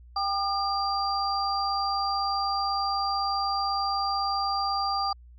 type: tone cluster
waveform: sine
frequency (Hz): 792 / 1206 / 4731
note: G5 / D6 / D8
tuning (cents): +18 / +46 / +12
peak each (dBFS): -28 / -29 / -31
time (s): 0.16-5.13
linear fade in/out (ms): 5
effects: added 60 Hz sine -47 dBFS peak until 5.38 s